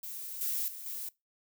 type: noise with level steps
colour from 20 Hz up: violet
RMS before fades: -41 / -33 / -44 / -39 dBFS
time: 0.03-1.09 s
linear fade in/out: 5 ms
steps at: 0.41 / 0.68 / 0.86 s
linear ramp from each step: 2 ms
effects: noise-tail reverb RT60 0.2 s tail -21 dB re dry